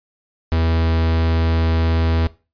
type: tone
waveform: 45% pulse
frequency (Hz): 81.7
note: E2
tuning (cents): -15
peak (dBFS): -15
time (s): 0.52-2.27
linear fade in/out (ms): 0
effects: noise-tail reverb RT60 0.3 s tail -19 dB re dry + resampled to 11025 Hz